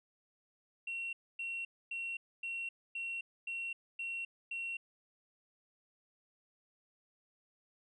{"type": "tone bursts", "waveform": "sine", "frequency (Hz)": 2730, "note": "F7", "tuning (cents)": -40, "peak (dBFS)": -36, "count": 8, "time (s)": [0.87, 4.77], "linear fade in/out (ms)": 5, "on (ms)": 260, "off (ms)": 260, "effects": ["tanh soft clip ceiling -33 dBFS"]}